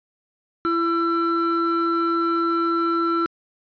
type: tone pair together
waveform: triangle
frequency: 335.3 / 1343 Hz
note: E4 / E6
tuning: +30 / +32 cents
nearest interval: 2 octaves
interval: 2402 cents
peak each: -19 dBFS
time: 0.65-3.26 s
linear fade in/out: 0 ms
effects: tanh soft clip ceiling -10 dBFS + resampled to 11025 Hz